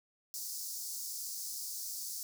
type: high-pass noise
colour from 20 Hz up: pink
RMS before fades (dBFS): -41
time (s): 0.34-2.23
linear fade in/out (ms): 0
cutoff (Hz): 4800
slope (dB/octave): 48
effects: none